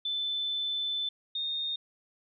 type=tone pair in turn; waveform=sine; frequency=3520 / 3675 Hz; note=A7 / A#7; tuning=0 / -25 cents; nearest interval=minor second; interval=75 cents; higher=second; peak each=-29 / -30 dBFS; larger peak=first; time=0.05-1.09 / 1.35-1.76 s; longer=first; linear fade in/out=5 ms; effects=none